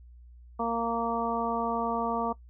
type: harmonic tone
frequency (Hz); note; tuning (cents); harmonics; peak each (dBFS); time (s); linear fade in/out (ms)
231.5; A#3; -12; 1 / 2 / 3 / 4 / 5; -33 / -33 / -33 / -33 / -33; 0.59-2.33; 10
effects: noise-tail reverb RT60 0.1 s tail -19 dB re dry + added 60 Hz sine -48 dBFS peak until 2.49 s